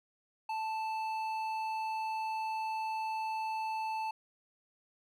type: tone with hard clipping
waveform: triangle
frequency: 880 Hz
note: A5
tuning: in tune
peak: -35 dBFS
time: 0.49-4.11 s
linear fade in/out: 5 ms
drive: 12 dB
effects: none